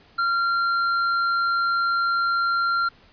sine tone with tanh clipping, 1380 Hz, F6, 21 cents flat, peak -21 dBFS, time 0.18-2.89 s, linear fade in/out 10 ms, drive 9 dB, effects pink hiss -54 dBFS RMS until 3.12 s + resampled to 11025 Hz

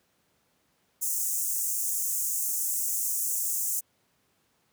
pink high-pass noise, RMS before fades -29 dBFS, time 1.01-3.81 s, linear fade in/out 20 ms, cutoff 6500 Hz, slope 48 dB/octave, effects pink hiss -70 dBFS RMS until 4.72 s + high-pass 100 Hz 12 dB/octave

